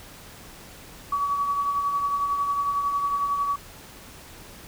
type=tone with tremolo; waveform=sine; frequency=1136 Hz; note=C#6; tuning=42 cents sharp; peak=-20 dBFS; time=1.12-3.56 s; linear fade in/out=5 ms; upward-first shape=triangle; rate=11 Hz; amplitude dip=50%; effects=pink hiss -45 dBFS RMS until 4.67 s